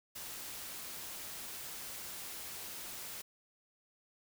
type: noise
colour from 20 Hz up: white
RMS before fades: -45 dBFS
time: 0.15-3.22 s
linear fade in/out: 10 ms
effects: none